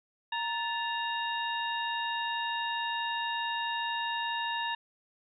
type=harmonic tone with a mistuned harmonic; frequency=932.3 Hz; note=A#5; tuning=in tune; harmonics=1 / 2 / 3 / 4; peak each=-33 / -36 / -38 / -39 dBFS; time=0.32-4.75 s; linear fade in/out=5 ms; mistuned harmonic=2; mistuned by=-110 cents; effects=none